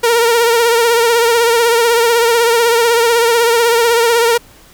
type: tone with vibrato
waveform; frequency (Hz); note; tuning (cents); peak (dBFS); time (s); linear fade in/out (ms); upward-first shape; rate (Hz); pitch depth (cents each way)
sawtooth; 466.2; A#4; 0; -5; 0.03-4.38; 10; triangle; 16; 61
effects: pink hiss -43 dBFS RMS until 4.73 s